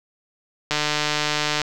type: click train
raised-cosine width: 0.2 ms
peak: -4 dBFS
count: 137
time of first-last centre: 0.71-1.617 s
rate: 150 Hz
effects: none